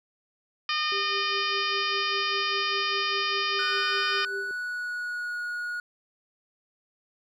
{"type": "harmonic tone", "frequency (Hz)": 610, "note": "D#5", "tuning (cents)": -34, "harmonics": [2, 3, 4, 5, 6, 7, 8, 9], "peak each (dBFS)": [-30, -33, -32, -32, -37, -40, -33, -41], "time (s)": [0.69, 4.25], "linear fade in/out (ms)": 2}
{"type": "tone with tremolo", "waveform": "sine", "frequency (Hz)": 395.4, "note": "G4", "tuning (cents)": 15, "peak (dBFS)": -32, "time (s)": [0.92, 4.51], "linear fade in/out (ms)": 0, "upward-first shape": "sine", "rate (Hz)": 5, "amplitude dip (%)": 75}
{"type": "tone with pitch glide", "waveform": "triangle", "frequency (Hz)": [1480, 1447.9], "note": ["F#6", "F#6"], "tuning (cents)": [0, -38], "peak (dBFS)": -28, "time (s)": [3.59, 5.8], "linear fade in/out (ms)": 2, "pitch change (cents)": -38, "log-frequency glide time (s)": [4.33, 5.41]}
{"effects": []}